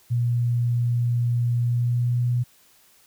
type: tone with pitch glide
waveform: sine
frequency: 119.9 to 122.07 Hz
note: A#2 to B2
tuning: +49 to -20 cents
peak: -19 dBFS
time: 0.1-2.44 s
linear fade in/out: 20 ms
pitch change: +31 cents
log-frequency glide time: 1.59-2.3 s
effects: white hiss -57 dBFS RMS until 3.06 s